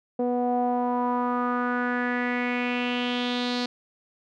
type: tone with low-pass filter sweep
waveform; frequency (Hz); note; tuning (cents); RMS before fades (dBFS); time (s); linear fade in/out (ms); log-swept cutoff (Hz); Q
sawtooth; 245.4; B3; -11; -26; 0.19-3.66; 5; 590 to 4400; 4.5
effects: none